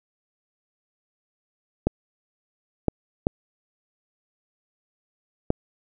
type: clicks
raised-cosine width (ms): 2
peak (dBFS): -6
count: 4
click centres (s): 1.87 / 2.883 / 3.269 / 5.504
effects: none